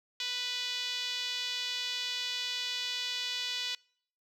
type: tone with band-pass filter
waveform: 5% pulse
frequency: 493.9 Hz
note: B4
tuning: in tune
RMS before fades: -35 dBFS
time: 0.2-3.75 s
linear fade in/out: 2 ms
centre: 3500 Hz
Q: 1.9
effects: noise-tail reverb RT60 0.6 s tail -26 dB re dry